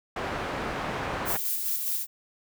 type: low-pass noise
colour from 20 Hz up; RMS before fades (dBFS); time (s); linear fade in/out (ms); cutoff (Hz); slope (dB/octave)
white; -32; 0.16-1.37; 5; 1300; 12
type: noise with tremolo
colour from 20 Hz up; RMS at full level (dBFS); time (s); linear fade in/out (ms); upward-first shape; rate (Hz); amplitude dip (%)
violet; -28; 1.25-2.07; 50; square; 4.9; 30
effects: none